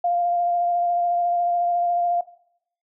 sine tone with vibrato, 698.5 Hz, F5, in tune, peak -18 dBFS, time 0.04-2.21 s, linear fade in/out 5 ms, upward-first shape square, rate 14 Hz, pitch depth 11 cents each way, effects noise-tail reverb RT60 0.7 s tail -18 dB re dry

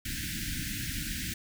pink band-stop noise, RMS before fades -35 dBFS, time 0.05-1.34 s, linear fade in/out 5 ms, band 320 to 1500 Hz, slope 96 dB/octave, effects none

